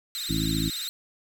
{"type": "band-pass noise", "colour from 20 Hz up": "white", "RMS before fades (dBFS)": -43, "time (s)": [0.15, 0.88], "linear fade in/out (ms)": 0, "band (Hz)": [1300, 6400], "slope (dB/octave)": 48}
{"type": "tone with vibrato", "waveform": "sawtooth", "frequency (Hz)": 3900, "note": "B7", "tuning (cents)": -23, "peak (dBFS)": -28, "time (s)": [0.15, 0.89], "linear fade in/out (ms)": 0, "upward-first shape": "triangle", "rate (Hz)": 18, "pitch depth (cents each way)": 140}
{"type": "harmonic tone", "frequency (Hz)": 54.1, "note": "A1", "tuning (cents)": -29, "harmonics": [1, 2, 3, 4, 5, 6], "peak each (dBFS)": [-32, -34, -29, -35, -30, -32], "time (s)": [0.29, 0.7], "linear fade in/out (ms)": 10}
{"effects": []}